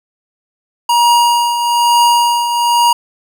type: tone with tremolo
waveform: square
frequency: 950 Hz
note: A#5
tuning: 33 cents sharp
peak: -7 dBFS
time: 0.89-2.93 s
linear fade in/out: 5 ms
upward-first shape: triangle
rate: 1.1 Hz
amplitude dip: 60%
effects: none